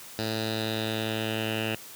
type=tone with low-pass filter sweep; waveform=10% pulse; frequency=110 Hz; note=A2; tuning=in tune; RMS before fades=-30 dBFS; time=0.19-1.75 s; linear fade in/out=0 ms; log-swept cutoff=4500 to 2800 Hz; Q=4.9; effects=white hiss -45 dBFS RMS until 1.95 s + high-pass 60 Hz 12 dB/octave